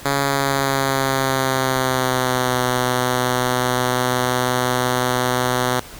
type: tone with pitch glide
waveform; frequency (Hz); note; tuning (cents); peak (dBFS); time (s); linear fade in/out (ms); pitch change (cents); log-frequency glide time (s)
5% pulse; 139.4 to 125.63; C#3 to B2; +10 to +30; -6; 0.05-5.8; 2; -180; 0.2-2.63
effects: pink hiss -38 dBFS RMS until 5.99 s